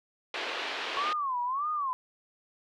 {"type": "band-pass noise", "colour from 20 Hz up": "white", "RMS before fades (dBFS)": -35, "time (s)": [0.34, 1.13], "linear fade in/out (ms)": 2, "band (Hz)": [330, 3500], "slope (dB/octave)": 24}
{"type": "tone with vibrato", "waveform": "sine", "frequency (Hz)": 1091, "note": "C#6", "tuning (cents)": -28, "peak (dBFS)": -28, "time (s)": [0.97, 1.93], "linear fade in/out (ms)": 0, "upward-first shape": "sine", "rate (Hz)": 1.7, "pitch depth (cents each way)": 210}
{"effects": []}